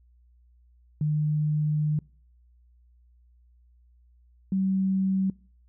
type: tone pair in turn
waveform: sine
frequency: 151.3 / 191.03 Hz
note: D#3 / G3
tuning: -48 / -44 cents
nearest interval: major third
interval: 404 cents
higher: second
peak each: -22 dBFS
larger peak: neither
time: 1.01-1.99 / 4.52-5.3 s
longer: first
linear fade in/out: 2 ms
effects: noise-tail reverb RT60 0.5 s tail -25 dB re dry + added 60 Hz sine -56 dBFS peak until 5.68 s